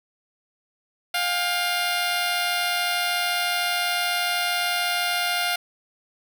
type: tone pair together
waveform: 10% pulse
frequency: 706 / 799.6 Hz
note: F5 / G5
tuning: +19 / +34 cents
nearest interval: major second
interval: 215 cents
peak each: -14 / -24 dBFS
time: 1.14-5.56 s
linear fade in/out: 5 ms
effects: none